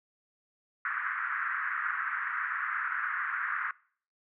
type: band-pass noise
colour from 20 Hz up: white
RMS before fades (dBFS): -33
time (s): 0.85-3.71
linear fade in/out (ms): 2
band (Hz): 1200 to 1800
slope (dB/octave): 48
effects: noise-tail reverb RT60 0.5 s tail -23 dB re dry